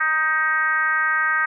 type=tone with frequency modulation; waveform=sine; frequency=1568 Hz; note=G6; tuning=in tune; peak=-17 dBFS; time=0-1.46 s; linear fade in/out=10 ms; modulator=319 Hz; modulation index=1.2; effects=none

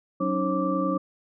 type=tone cluster; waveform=sine; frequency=185.9 / 279 / 309.2 / 539 / 1169 Hz; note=F#3 / C#4 / D#4 / C#5 / D6; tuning=+8 / +11 / -11 / -49 / -8 cents; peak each=-29 dBFS; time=0.2-0.98 s; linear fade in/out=10 ms; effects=none

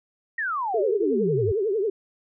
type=exponential sweep; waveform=sine; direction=down; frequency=1910 to 89.6 Hz; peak=-24 dBFS; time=0.38-1.52 s; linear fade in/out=5 ms
type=tone with vibrato; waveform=sine; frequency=415.3 Hz; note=G#4; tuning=in tune; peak=-21 dBFS; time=0.74-1.9 s; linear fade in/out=5 ms; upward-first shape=triangle; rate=11 Hz; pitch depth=210 cents each way
effects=none

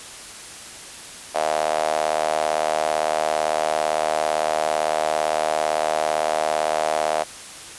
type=tone with high-pass filter; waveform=sawtooth; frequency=77.8 Hz; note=D#2; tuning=in tune; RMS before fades=-22 dBFS; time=1.34-7.24 s; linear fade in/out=20 ms; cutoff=660 Hz; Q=5.3; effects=white hiss -38 dBFS RMS until 7.78 s + resampled to 24000 Hz

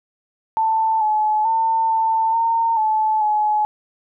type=tone with pitch steps; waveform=sine; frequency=887 / 856 / 900 / 894 / 914 / 867 / 848 Hz; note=A5 / A5 / A5 / A5 / A#5 / A5 / G#5; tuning=+14 / -48 / +39 / +27 / -34 / -26 / +36 cents; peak=-15 dBFS; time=0.57-3.65 s; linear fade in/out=0 ms; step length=440 ms; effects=none

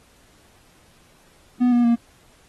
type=tone with pitch steps; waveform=triangle; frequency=246.9 / 240.8 / 234.9 Hz; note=B3 / B3 / A#3; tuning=0 / -44 / +13 cents; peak=-12 dBFS; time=1.6-1.96 s; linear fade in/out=20 ms; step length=120 ms; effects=pink hiss -56 dBFS RMS until 2.48 s + AAC 32 kbps

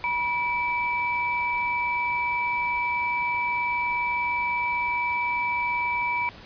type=tone pair together; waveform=sine; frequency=968 / 2314 Hz; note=B5 / D7; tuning=-35 / -26 cents; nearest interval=octave + minor third; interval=1509 cents; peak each=-26 dBFS; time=0.04-6.29 s; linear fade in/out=0 ms; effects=pink hiss -45 dBFS RMS until 6.45 s + resampled to 11025 Hz

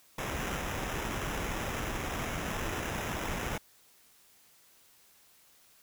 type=noise with sample-and-hold; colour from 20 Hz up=pink; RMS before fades=-35 dBFS; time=0.18-3.58 s; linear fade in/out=5 ms; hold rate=4410 Hz; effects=white hiss -62 dBFS RMS until 5.82 s

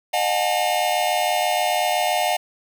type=tone cluster; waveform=square; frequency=612 / 719 / 805 / 873 / 2849 Hz; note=D#5 / F#5 / G5 / A5 / F7; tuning=-29 / -50 / +46 / -14 / +34 cents; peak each=-26 / -22 / -29 / -29 / -31 dBFS; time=0.13-2.37 s; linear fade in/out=10 ms; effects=none

